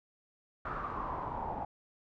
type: noise with low-pass filter sweep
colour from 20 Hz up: pink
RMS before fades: -38 dBFS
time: 0.65-1.65 s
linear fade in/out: 5 ms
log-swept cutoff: 1300 to 800 Hz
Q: 6.7
effects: none